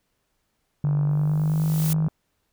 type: tone with pitch glide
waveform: sine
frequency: 146.83 to 157.37 Hz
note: D3 to D#3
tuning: 0 to +20 cents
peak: -19 dBFS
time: 0.84-2.08 s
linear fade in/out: 2 ms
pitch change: +120 cents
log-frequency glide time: 1.07-1.61 s
type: click train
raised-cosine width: 1 ms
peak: -24 dBFS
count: 62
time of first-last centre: 0.85-2.085 s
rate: 49.4 Hz
type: noise with exponential growth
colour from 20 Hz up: blue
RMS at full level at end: -28 dBFS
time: 1.1-1.93 s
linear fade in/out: 0 ms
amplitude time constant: 180 ms
effects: pink hiss -73 dBFS RMS until 2.52 s